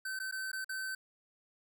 square tone with dropouts, 1537 Hz, G6, 35 cents flat, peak -37 dBFS, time 0.05-0.95 s, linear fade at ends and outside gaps 5 ms, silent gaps 0.191-0.199 / 0.313-0.323 / 0.517-0.53 / 0.645-0.692 s, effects none

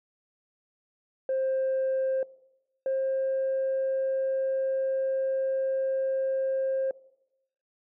sine tone pair in turn, 528 / 532 Hz, C5 / C5, +16 / +29 cents, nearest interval unison, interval 13 cents, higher second, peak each -23 dBFS, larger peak neither, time 1.29-2.23 / 2.86-6.91 s, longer second, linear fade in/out 2 ms, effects noise-tail reverb RT60 0.9 s tail -21 dB re dry + tanh soft clip ceiling -22 dBFS

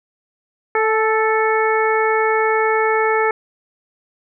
harmonic tone with a mistuned harmonic, 440 Hz, A4, in tune, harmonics 1 / 2 / 3 / 4 / 5, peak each -17 / -20 / -22 / -23 / -24 dBFS, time 0.75-3.31 s, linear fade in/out 2 ms, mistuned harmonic 2, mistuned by -18 cents, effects none

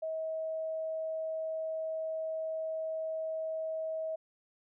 sine tone, 639 Hz, D#5, 46 cents sharp, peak -33 dBFS, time 0.02-4.16 s, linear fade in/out 10 ms, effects none

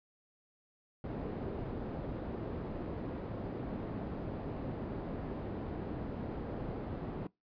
white low-pass noise, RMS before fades -40 dBFS, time 1.04-7.27 s, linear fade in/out 2 ms, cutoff 390 Hz, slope 12 dB/octave, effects noise-tail reverb RT60 0.2 s tail -23 dB re dry + resampled to 11025 Hz

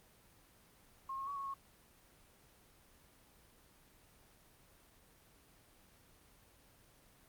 sine tone with pitch steps, 1074 / 1083 / 1127 / 1102 / 1094 Hz, C6 / C#6 / C#6 / C#6 / C#6, +45 / -41 / +28 / -11 / -23 cents, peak -39 dBFS, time 1.09-1.54 s, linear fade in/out 5 ms, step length 90 ms, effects pink hiss -65 dBFS RMS until 7.28 s + Opus 24 kbps

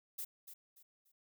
violet noise with echo, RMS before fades -42 dBFS, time 0.18-0.25 s, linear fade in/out 10 ms, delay 290 ms, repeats 3, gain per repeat -10 dB, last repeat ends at 1.12 s, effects none

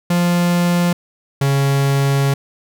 45% pulse tone pair in turn, 174.61 / 138.59 Hz, F3 / C#3, 0 / 0 cents, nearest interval major third, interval 400 cents, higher first, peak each -13 / -13 dBFS, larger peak neither, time 0.1-0.93 / 1.41-2.34 s, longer second, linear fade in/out 5 ms, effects none

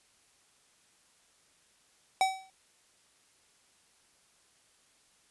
square tone with exponential decay, 763 Hz, G5, 47 cents flat, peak -21 dBFS, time 2.21-2.5 s, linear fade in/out 1 ms, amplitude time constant 63 ms, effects white hiss -66 dBFS RMS until 5.3 s + resampled to 24000 Hz

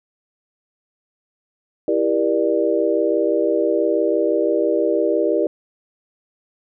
sine chord, E half-diminished seventh, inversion none, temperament just, 329.6 / 395.6 / 474.7 / 593.3 Hz, E4 / G4 / Bb4 / D5, 0 / +16 / +31 / +18 cents, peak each -21 dBFS, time 1.88-5.47 s, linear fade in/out 2 ms, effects none

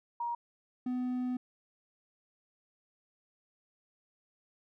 sine / triangle tone pair in turn, 946 / 250.6 Hz, A#5 / B3, +25 / +25 cents, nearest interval octave + major seventh, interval 2300 cents, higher first, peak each -32 / -29 dBFS, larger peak second, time 0.2-0.35 / 0.86-1.37 s, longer second, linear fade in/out 5 ms, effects none

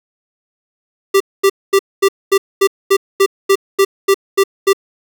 square tone bursts, 392 Hz, G4, in tune, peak -8 dBFS, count 13, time 1.14-4.732 s, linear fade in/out 10 ms, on 64 ms, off 230 ms, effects 8-bit

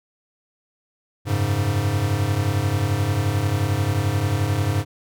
square chord, F# suspended second, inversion none, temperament equal, 92.5 / 103.83 / 138.59 Hz, F#2 / G#2 / C#3, 0 / 0 / 0 cents, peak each -26 / -22 / -27 dBFS, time 1.25-4.85 s, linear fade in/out 50 ms, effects none

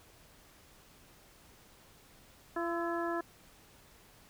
harmonic tone with a mistuned harmonic, 340 Hz, F4, 46 cents flat, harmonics 1 / 2 / 3 / 4 / 5, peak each -35 / -38 / -40 / -41 / -42 dBFS, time 2.56-3.21 s, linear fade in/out 5 ms, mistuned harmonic 4, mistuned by -47 cents, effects pink hiss -60 dBFS RMS until 4.29 s

